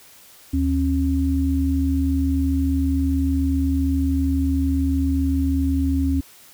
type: tone pair together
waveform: sine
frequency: 76.1 / 271.2 Hz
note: D#2 / C#4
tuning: -38 / -38 cents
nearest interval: octave + minor seventh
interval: 2200 cents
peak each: -20 dBFS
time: 0.53-6.21 s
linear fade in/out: 10 ms
effects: white hiss -48 dBFS RMS until 6.53 s